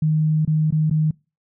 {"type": "tone with dropouts", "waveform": "sine", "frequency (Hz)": 155.3, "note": "D#3", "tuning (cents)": -3, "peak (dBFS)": -15, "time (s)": [0.02, 1.11], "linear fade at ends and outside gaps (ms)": 5, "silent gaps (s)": [[0.451, 0.475], [0.707, 0.723], [0.899, 0.91]], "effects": ["noise-tail reverb RT60 0.3 s tail -25 dB re dry"]}